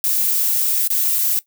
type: noise with dropouts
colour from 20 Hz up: violet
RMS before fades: -18 dBFS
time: 0.04-1.39 s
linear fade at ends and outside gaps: 0 ms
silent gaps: 0.875-0.903 / 1.185-1.189 s
effects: noise-tail reverb RT60 0.1 s tail -17 dB re dry